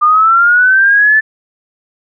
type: linear sweep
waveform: sine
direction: up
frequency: 1200 to 1760 Hz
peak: -5 dBFS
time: 0.01-1.21 s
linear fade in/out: 20 ms
effects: none